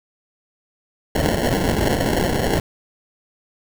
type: noise with sample-and-hold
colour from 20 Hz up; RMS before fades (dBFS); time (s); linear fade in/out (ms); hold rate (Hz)
white; -19; 1.15-2.6; 5; 1225
effects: none